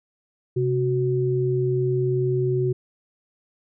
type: tone pair together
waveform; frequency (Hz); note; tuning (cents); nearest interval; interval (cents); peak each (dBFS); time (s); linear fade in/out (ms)
sine; 130.81 / 370; C3 / F#4; 0 / 0; octave + tritone; 1800; -22 / -22; 0.56-2.73; 10
effects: none